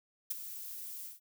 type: noise with ADSR envelope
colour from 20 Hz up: violet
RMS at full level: -32 dBFS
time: 0.3-1.2 s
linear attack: 10 ms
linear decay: 21 ms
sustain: -12 dB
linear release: 150 ms
effects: none